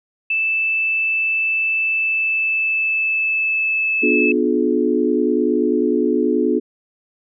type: tone with pitch glide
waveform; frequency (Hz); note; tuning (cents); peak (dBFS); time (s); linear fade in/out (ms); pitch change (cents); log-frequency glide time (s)
sine; 2637 to 2614; E7 to E7; 0 to -15; -16; 0.3-4.32; 5; -15; 1.82-3.94
type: chord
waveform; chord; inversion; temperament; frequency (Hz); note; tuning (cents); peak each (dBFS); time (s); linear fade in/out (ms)
sine; B diminished seventh; none; just; 246.9 / 296.3 / 355.6 / 426.7; B3 / D4 / F4 / Ab4; 0 / +15 / +31 / +47; -20; 4.02-6.6; 20
effects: none